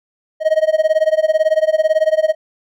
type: tone with tremolo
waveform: triangle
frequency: 628 Hz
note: D#5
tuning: 16 cents sharp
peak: -6 dBFS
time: 0.4-2.35 s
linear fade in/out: 50 ms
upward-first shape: sine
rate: 18 Hz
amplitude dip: 95%
effects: none